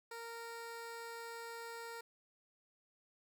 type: tone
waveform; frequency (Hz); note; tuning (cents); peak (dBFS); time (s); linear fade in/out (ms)
15% pulse; 463.2; A#4; -11; -39; 0.11-2.01; 5
effects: none